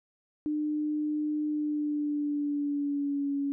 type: tone with pitch glide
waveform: sine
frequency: 301.3 to 281.1 Hz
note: D4 to C#4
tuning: +44 to +24 cents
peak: -27 dBFS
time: 0.46-3.52 s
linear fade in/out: 0 ms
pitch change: -120 cents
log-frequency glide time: 1.48-3.34 s
effects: none